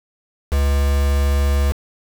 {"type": "tone with quantisation", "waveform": "triangle", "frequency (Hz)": 70.1, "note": "C#2", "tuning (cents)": 20, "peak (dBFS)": -12, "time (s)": [0.51, 1.73], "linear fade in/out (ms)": 20, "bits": 4, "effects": []}